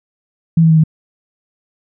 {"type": "tone with pitch steps", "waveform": "sine", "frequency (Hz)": [164.6, 162.05, 159.55, 157.08], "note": ["E3", "E3", "D#3", "D#3"], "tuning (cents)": [-2, -29, 44, 17], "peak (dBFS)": -6, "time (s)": [0.57, 0.838], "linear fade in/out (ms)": 5, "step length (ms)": 67, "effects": []}